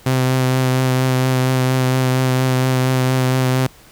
sawtooth tone with vibrato, 129.2 Hz, C3, 21 cents flat, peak -10 dBFS, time 0.06-3.67 s, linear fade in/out 5 ms, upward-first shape triangle, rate 4.3 Hz, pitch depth 19 cents each way, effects pink hiss -46 dBFS RMS until 3.91 s

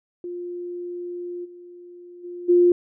sine tone with level steps, 352.2 Hz, F4, 15 cents sharp, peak -29 / -40 / -32 / -12 dBFS, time 0.24-2.72 s, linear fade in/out 2 ms, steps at 1.44 / 2.23 / 2.48 s, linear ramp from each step 20 ms, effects none

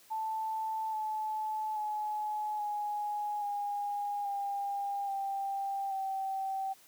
sine tone with pitch steps, 880 / 863.9 / 848.1 / 832.5 / 817.3 / 802.3 / 787.6 / 773.2 Hz, A5 / A5 / G#5 / G#5 / G#5 / G5 / G5 / G5, 0 / -32 / +36 / +4 / -28 / +40 / +8 / -24 cents, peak -32 dBFS, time 0.1-6.74 s, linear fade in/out 20 ms, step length 830 ms, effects white hiss -60 dBFS RMS until 6.87 s + high-pass 100 Hz 12 dB/octave

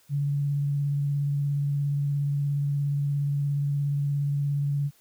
sine tone with vibrato, 142.7 Hz, D3, 49 cents flat, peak -23 dBFS, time 0.09-4.91 s, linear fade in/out 50 ms, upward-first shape sine, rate 17 Hz, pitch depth 16 cents each way, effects white hiss -61 dBFS RMS until 5 s

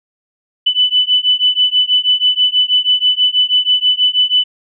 sine beating tone pair, 2990 / 2996.2 Hz, F#7 / F#7, +17 / +21 cents, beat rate 6.2 Hz, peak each -13 dBFS, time 0.66-4.44 s, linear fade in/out 10 ms, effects none

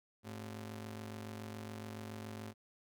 sawtooth ring-modulated tone, 160.5 Hz, E3, 46 cents flat, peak -37 dBFS, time 0.23-2.54 s, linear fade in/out 50 ms, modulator 56.7 Hz, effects none

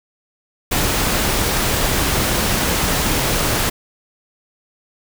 pink noise, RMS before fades -18 dBFS, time 0.71-3.7 s, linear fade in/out 10 ms, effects none

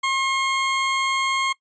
20% pulse tone, 1074 Hz, C6, 45 cents sharp, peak -15 dBFS, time 0.03-1.53 s, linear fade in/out 10 ms, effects noise-tail reverb RT60 0.1 s tail -21 dB re dry + resampled to 16000 Hz

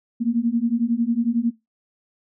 sine beating tone pair, 228 / 239 Hz, A#3 / A#3, -38 / +43 cents, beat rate 11 Hz, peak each -21 dBFS, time 0.2-1.51 s, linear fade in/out 20 ms, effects noise-tail reverb RT60 0.2 s tail -20 dB re dry

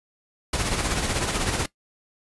pink noise with tremolo, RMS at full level -23 dBFS, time 0.53-1.66 s, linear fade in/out 5 ms, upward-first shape sine, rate 16 Hz, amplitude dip 50%, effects noise-tail reverb RT60 0.1 s tail -19 dB re dry + resampled to 24000 Hz

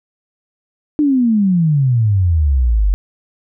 sine exponential sweep, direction down, 306.3 to 46.02 Hz, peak -10 dBFS, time 0.99-2.94 s, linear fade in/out 0 ms, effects none

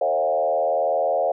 sine tone with frequency modulation, 621 Hz, D#5, 3 cents flat, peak -18 dBFS, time 0.01-1.32 s, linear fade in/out 5 ms, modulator 79.1 Hz, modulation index 1.6, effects none

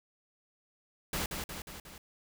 pink noise with echo, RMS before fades -34 dBFS, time 1.13-1.26 s, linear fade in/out 2 ms, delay 180 ms, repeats 4, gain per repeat -4 dB, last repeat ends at 1.98 s, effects none

